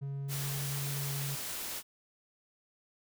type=tone with pitch glide; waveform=triangle; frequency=138.7 to 139.58 Hz; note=C#3 to C#3; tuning=+1 to +12 cents; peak=-33 dBFS; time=0.01-1.36 s; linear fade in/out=20 ms; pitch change=+11 cents; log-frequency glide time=0.47-0.67 s
type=noise; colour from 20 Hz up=white; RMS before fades=-39 dBFS; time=0.28-1.83 s; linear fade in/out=50 ms
effects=none

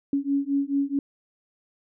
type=beating tone pair; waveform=sine; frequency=277.2 / 281.8 Hz; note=C#4 / C#4; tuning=0 / +29 cents; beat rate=4.6 Hz; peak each=-25 dBFS; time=0.13-0.99 s; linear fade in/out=2 ms; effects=none

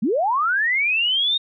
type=linear sweep; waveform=sine; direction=up; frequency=179.6 to 3730 Hz; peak=-17 dBFS; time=0.02-1.38 s; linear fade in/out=10 ms; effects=none

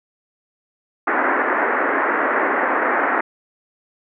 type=band-pass noise; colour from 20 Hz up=white; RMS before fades=-19 dBFS; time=1.07-3.21 s; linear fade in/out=5 ms; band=250 to 1900 Hz; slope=48 dB/octave; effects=none

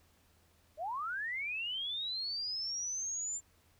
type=linear sweep; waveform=sine; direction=up; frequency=575 to 7300 Hz; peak=-35 dBFS; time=0.77-3.41 s; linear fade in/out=50 ms; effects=added 83 Hz sine -70 dBFS peak until 3.79 s + pink hiss -69 dBFS RMS until 3.79 s

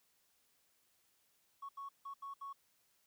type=tone bursts at uneven times; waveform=triangle; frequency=1108.7 Hz; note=C#6; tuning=in tune; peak=-40 dBFS; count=5; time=1.62-1.69 / 1.77-1.89 / 2.05-2.14 / 2.22-2.34 / 2.41-2.53 s; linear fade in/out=10 ms; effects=tanh soft clip ceiling -41 dBFS + white hiss -75 dBFS RMS until 3.06 s

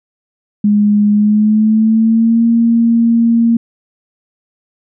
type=tone with pitch glide; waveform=sine; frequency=207.4 to 231.5 Hz; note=G#3 to A#3; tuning=-2 to -12 cents; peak=-7 dBFS; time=0.64-3.57 s; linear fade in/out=5 ms; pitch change=+190 cents; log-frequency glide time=1.12-2.45 s; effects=none

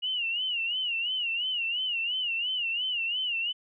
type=tone with vibrato; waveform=sine; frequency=2867 Hz; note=F7; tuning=45 cents sharp; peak=-27 dBFS; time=0.02-3.53 s; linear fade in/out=20 ms; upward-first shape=sine; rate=2.9 Hz; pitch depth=120 cents each way; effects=none

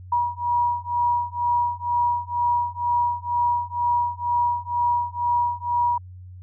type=beating tone pair; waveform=sine; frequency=960 / 962.1 Hz; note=B5 / B5; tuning=-49 / -46 cents; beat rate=2.1 Hz; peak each=-23 dBFS; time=0.12-5.98 s; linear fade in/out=5 ms; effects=added 91 Hz sine -38 dBFS peak until 6.42 s

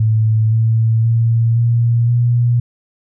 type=tone with pitch steps; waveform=sine; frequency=110 / 112.44 / 114.94 / 117.49 / 120.09 Hz; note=A2 / A2 / A#2 / A#2 / B2; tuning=0 / +38 / -24 / +14 / -48 cents; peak=-10 dBFS; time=0-2.6 s; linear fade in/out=5 ms; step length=520 ms; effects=none

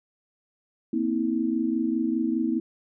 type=tone cluster; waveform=sine; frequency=232.8 / 257.8 / 322.5 Hz; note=A#3 / C4 / E4; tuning=-2 / -26 / -38 cents; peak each=-27 / -28 / -26 dBFS; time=0.93-2.6 s; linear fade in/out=5 ms; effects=none

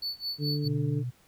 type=tone with tremolo; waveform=triangle; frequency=4468 Hz; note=C#8; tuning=13 cents sharp; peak=-28 dBFS; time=0.02-0.68 s; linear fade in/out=5 ms; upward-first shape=sine; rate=4.7 Hz; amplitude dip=95%
type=harmonic tone; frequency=146.83 Hz; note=D3; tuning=in tune; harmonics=1 / 2 / 3; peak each=-28 / -34 / -38 dBFS; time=0.38-1.04 s; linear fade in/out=50 ms
type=tone; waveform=sine; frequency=123.47 Hz; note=B2; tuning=in tune; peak=-30 dBFS; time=0.64-1.11 s; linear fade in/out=20 ms
effects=pink hiss -62 dBFS RMS until 1.27 s

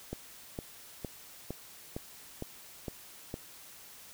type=click train; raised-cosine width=2 ms; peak=-23 dBFS; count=8; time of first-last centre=0.13-3.341 s; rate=2.18 Hz; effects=white hiss -52 dBFS RMS until 4.13 s

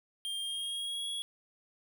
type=tone with pitch glide; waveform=square; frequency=3200 to 3336 Hz; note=G7 to G#7; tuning=+35 to +7 cents; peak=-35 dBFS; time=0.25-1.22 s; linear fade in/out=0 ms; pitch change=+72 cents; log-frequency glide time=0.4-1.08 s; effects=none

